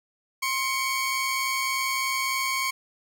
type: tone pair together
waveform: sawtooth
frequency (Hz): 1061.8 / 2247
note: C6 / C#7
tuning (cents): +25 / +23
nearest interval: octave + minor second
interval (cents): 1298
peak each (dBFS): -24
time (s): 0.42-2.71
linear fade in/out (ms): 10
effects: 10-bit